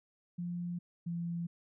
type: tone pair in turn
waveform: sine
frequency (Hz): 174.61 / 170.52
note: F3 / F3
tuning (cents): 0 / -41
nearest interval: unison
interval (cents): 41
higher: first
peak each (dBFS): -35 / -34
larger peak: second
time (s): 0.38-0.79 / 1.06-1.47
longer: neither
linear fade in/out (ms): 10
effects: none